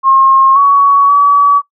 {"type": "tone with pitch steps", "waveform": "sine", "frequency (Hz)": [1073, 1123, 1141], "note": ["C6", "C#6", "C#6"], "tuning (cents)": [43, 22, 50], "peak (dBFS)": -4, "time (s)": [0.03, 1.62], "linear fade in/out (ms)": 50, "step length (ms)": 530, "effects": ["noise-tail reverb RT60 0.1 s tail -20 dB re dry"]}